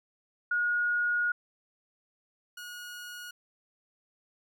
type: tone pair in turn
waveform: sine / sawtooth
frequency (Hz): 1442 / 1447.2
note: F#6 / F#6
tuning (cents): -45 / -39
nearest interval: unison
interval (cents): 6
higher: second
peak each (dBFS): -25 / -37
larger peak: first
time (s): 0.51-1.32 / 2.57-3.31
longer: first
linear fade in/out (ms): 5
effects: none